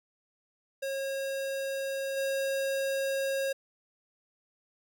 square tone with level steps, 543 Hz, C#5, 36 cents flat, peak -32 / -29 dBFS, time 0.82-3.53 s, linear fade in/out 10 ms, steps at 2.16 s, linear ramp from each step 20 ms, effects none

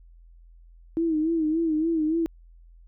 sine tone with vibrato, 320 Hz, D#4, 49 cents sharp, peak -21 dBFS, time 0.97-2.26 s, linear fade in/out 0 ms, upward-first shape sine, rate 3.5 Hz, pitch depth 79 cents each way, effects added 42 Hz sine -48 dBFS peak until 2.87 s

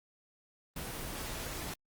pink noise, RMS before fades -40 dBFS, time 0.76-1.74 s, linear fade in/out 5 ms, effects Opus 24 kbps

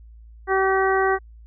harmonic tone, 383.5 Hz, G4, 38 cents flat, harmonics 1 / 2 / 3 / 4 / 5, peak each -20 / -23 / -25 / -26 / -27 dBFS, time 0.47-1.19 s, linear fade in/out 50 ms, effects added 56 Hz sine -42 dBFS peak until 1.46 s

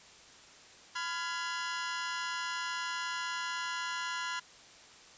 sawtooth chord, F diminished, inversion second, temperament just, 1005.8 / 1396.9 / 1676.3 Hz, Cb6 / F6 / Ab6, +31 / 0 / +16 cents, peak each -34 / -35 / -37 dBFS, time 0.95-4.4 s, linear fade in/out 10 ms, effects white hiss -55 dBFS RMS until 5.17 s + resampled to 16000 Hz

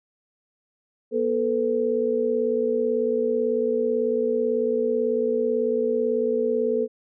sine tone cluster, 239.9 / 441.9 / 500 Hz, A#3 / A4 / B4, +50 / +7 / +21 cents, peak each -28 / -22 / -26 dBFS, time 1.11-6.88 s, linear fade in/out 50 ms, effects none

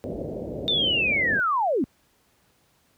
white low-pass noise, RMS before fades -32 dBFS, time 0.04-1.4 s, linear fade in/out 0 ms, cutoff 610 Hz, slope 48 dB/octave
sine linear sweep, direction down, 3630 to 220 Hz, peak -20 dBFS, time 0.68-1.84 s, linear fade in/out 0 ms
effects pink hiss -64 dBFS RMS until 2.97 s + high-pass 60 Hz 12 dB/octave

